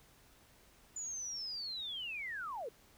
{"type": "linear sweep", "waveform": "sine", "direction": "down", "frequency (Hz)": [7040, 415.3], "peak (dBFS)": -39, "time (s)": [0.96, 2.69], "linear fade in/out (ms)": 5, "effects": ["pink hiss -64 dBFS RMS until 2.97 s"]}